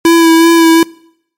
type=tone with vibrato; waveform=square; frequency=330.8 Hz; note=E4; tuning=6 cents sharp; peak=-4 dBFS; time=0.05-0.83 s; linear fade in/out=2 ms; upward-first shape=sine; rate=2.7 Hz; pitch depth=21 cents each way; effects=noise-tail reverb RT60 0.7 s tail -24 dB re dry + MP3 64 kbps